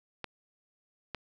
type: clicks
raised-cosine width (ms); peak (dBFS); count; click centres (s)
0.3; -20; 2; 0.243 / 1.147
effects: none